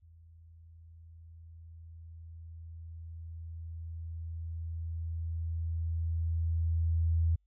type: tone with level ramp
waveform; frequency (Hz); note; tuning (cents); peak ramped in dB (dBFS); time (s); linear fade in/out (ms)
sine; 82.41; E2; 0; -54 to -24; 0.02-7.36; 10
effects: added 50 Hz sine -69 dBFS peak until 7.46 s